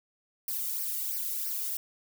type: noise with flanger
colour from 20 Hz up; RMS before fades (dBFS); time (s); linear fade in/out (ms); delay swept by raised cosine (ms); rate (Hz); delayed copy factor
violet; -33; 0.48-1.77; 2; 0.27 to 1.23; 3; -0.7
effects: none